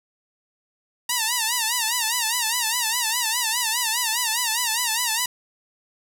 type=tone with vibrato; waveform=5% pulse; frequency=932.3 Hz; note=A#5; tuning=in tune; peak=-9 dBFS; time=1.09-5.26 s; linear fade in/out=5 ms; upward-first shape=sine; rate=4.9 Hz; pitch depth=120 cents each way; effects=7-bit